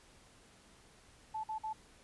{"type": "tone bursts", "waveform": "sine", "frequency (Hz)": 872, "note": "A5", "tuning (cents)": -16, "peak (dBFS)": -36, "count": 3, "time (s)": [1.34, 1.732], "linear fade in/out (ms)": 10, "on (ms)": 98, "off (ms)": 49, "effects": ["pink hiss -62 dBFS RMS until 2.03 s", "resampled to 24000 Hz"]}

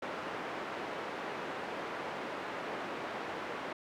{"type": "band-pass noise", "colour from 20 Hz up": "pink", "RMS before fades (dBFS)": -40, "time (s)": [0.02, 3.73], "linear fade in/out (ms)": 5, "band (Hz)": [340, 1900], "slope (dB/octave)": 12, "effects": []}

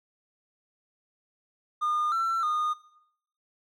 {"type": "tone with pitch steps", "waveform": "triangle", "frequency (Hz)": [1216, 1345, 1226], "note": ["D#6", "E6", "D#6"], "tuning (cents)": [-40, 34, -26], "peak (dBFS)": -22, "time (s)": [1.81, 2.74], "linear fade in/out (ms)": 20, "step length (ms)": 310, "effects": ["noise-tail reverb RT60 0.7 s tail -18 dB re dry", "tanh soft clip ceiling -18 dBFS"]}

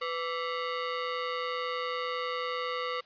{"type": "ring-modulated tone", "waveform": "sawtooth", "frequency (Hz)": 830, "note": "G#5", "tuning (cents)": -1, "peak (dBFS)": -24, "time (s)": [0.01, 3.01], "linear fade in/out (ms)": 10, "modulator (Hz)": 331, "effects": ["white hiss -60 dBFS RMS until 3.05 s", "resampled to 11025 Hz"]}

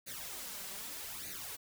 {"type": "noise with flanger", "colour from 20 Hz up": "white", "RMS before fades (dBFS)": -44, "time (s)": [0.06, 1.57], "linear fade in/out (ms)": 20, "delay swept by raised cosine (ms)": [0.46, 5.26], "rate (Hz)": 0.82, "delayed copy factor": 0.75, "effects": []}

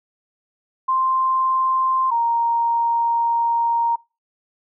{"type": "tone pair in turn", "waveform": "sine", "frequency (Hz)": [1046.5, 932.3], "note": ["C6", "A#5"], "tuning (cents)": [0, 0], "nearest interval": "major second", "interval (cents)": 200, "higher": "first", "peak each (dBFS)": -16, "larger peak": "neither", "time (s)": [[0.88, 2.11], [2.11, 3.96]], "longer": "second", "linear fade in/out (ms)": 10, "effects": ["noise-tail reverb RT60 0.3 s tail -25 dB re dry"]}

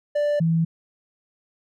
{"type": "tone pair in turn", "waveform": ["triangle", "sine"], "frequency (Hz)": [587.3, 164.35], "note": ["D5", "E3"], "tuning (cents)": [0, -5], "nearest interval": "octave + minor seventh", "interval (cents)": 2205, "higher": "first", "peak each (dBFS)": -17, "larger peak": "neither", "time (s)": [[0.15, 0.4], [0.4, 0.65]], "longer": "neither", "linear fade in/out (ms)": 10, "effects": []}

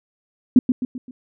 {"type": "tone with echo", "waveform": "sine", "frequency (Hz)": 251.5, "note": "B3", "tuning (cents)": 32, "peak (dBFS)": -6, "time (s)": [0.56, 0.59], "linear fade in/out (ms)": 2, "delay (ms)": 130, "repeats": 4, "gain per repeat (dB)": -7, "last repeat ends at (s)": 1.11, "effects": []}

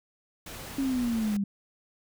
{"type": "noise", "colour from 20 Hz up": "pink", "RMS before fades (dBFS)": -41, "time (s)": [0.46, 1.37], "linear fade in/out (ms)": 5}
{"type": "exponential sweep", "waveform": "sine", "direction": "down", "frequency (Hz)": [277.2, 196], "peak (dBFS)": -25, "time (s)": [0.78, 1.44], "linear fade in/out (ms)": 5}
{"effects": []}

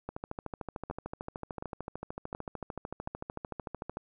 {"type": "two click trains", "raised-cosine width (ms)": 1, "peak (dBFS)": [-23, -23], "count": [53, 4], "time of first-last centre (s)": [[0.09, 3.971], [0.9, 3.074]], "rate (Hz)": [13.4, 1.38], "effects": []}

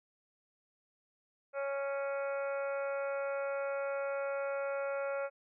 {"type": "harmonic tone", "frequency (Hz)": 277.2, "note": "C#4", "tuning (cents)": 0, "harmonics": [2, 3, 4, 5, 6, 7, 8, 9], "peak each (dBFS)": [-34, -47, -49, -42, -55, -55, -51, -53], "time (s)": [1.53, 5.3], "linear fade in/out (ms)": 50, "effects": []}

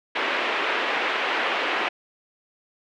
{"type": "band-pass noise", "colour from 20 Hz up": "white", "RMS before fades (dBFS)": -25, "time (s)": [0.15, 1.89], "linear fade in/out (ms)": 10, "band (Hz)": [310, 2700], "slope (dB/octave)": 24, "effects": []}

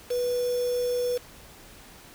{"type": "tone with quantisation", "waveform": "sine", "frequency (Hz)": 490.3, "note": "B4", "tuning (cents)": -13, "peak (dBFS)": -24, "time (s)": [0.1, 1.18], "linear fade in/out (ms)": 10, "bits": 6, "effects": ["pink hiss -49 dBFS RMS until 2.14 s"]}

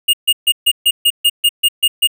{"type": "tone bursts", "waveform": "square", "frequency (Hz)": 2846, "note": "F7", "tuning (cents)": 32, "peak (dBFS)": -9, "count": 11, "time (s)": [0.08, 2.074], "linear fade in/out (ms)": 10, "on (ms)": 54, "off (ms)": 140, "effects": []}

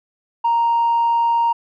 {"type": "tone with tanh clipping", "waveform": "triangle", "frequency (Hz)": 932.3, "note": "A#5", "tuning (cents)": 0, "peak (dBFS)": -14, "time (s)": [0.44, 1.53], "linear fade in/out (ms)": 10, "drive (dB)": 5, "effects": []}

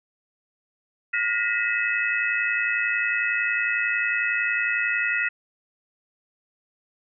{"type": "tone cluster", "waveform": "sine", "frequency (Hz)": [1429, 1865, 1976, 2583], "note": ["F6", "A#6", "B6", "E7"], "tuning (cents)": [39, 0, 0, -36], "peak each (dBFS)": -27, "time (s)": [1.13, 5.29], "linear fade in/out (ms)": 10, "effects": []}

